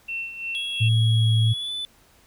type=tone with tremolo; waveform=sine; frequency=2700 Hz; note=E7; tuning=41 cents sharp; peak=-26 dBFS; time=0.08-0.89 s; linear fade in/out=10 ms; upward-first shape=sine; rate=2.9 Hz; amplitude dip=65%
type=tone with pitch glide; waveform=triangle; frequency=3322 to 3495 Hz; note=G#7 to A7; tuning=0 to -12 cents; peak=-26 dBFS; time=0.55-1.85 s; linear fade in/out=0 ms; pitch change=+88 cents; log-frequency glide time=1.44-1.72 s
type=tone; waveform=sine; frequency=112.3 Hz; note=A2; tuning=36 cents sharp; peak=-16 dBFS; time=0.8-1.54 s; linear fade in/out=20 ms
effects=pink hiss -57 dBFS RMS until 2.26 s